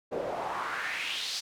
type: noise with band-pass filter sweep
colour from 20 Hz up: pink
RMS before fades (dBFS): -34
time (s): 0.11-1.41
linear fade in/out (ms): 20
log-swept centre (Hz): 430 to 5100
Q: 3
effects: none